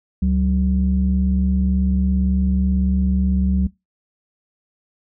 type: tone pair together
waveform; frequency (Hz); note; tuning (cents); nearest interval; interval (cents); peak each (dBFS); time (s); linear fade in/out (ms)
sine; 70.7 / 188.75; C#2 / F#3; +35 / +35; octave + perfect fourth; 1700; -17; 0.22-3.67; 5
effects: noise-tail reverb RT60 0.2 s tail -21 dB re dry + tanh soft clip ceiling -8 dBFS